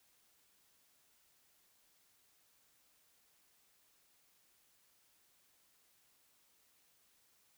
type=silence; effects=white hiss -72 dBFS RMS until 7.57 s